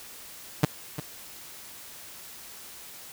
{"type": "tone with echo", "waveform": "sawtooth", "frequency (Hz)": 150.7, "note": "D3", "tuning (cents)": 45, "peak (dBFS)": -12, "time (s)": [0.63, 0.65], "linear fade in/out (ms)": 5, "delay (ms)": 350, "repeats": 1, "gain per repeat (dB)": -13, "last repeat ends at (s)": 1, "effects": ["white hiss -45 dBFS RMS until 3.12 s"]}